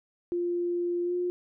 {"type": "tone with pitch glide", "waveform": "sine", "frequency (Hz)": [349.2, 355.9], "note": ["F4", "F4"], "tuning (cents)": [0, 33], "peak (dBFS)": -26, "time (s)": [0.32, 1.3], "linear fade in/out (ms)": 0, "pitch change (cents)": 33, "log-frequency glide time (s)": [1.04, 1.14], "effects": []}